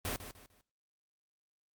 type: noise with echo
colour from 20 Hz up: pink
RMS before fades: -36 dBFS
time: 0.05-0.16 s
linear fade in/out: 0 ms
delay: 150 ms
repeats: 3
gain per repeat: -10 dB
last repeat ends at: 0.61 s
effects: noise-tail reverb RT60 0.4 s tail -21 dB re dry + Opus 32 kbps